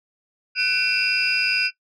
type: tone cluster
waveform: sine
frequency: 1501 / 2320 / 2422 / 2698 / 4921 Hz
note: F#6 / D7 / D#7 / E7 / D#8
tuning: +24 / -22 / -47 / +40 / -20 cents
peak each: -25 / -28 / -26 / -23 / -23 dBFS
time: 0.55-1.71 s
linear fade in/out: 50 ms
effects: noise-tail reverb RT60 0.1 s tail -17 dB re dry + tanh soft clip ceiling -10 dBFS